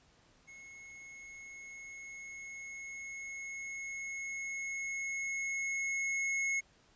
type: tone with level ramp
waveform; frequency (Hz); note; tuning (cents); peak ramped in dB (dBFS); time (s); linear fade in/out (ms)
square; 2177; C#7; -32; -51 to -31; 0.47-6.61; 20
effects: pink hiss -66 dBFS RMS until 6.95 s + resampled to 16000 Hz